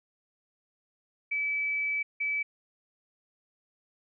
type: tone bursts at uneven times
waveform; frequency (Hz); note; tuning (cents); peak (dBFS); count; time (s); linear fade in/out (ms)
sine; 2300; D7; -37; -27; 2; 1.31-2.03 / 2.2-2.43; 10
effects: none